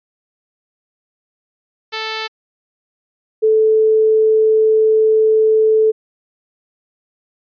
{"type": "tone pair in turn", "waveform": ["5% pulse", "sine"], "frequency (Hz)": [440, 437.2], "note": ["A4", "A4"], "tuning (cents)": [0, -11], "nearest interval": "unison", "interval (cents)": 11, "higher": "first", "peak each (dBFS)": -9, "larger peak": "neither", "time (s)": [[1.92, 2.28], [3.42, 5.92]], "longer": "second", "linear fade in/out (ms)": 20, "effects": ["resampled to 11025 Hz"]}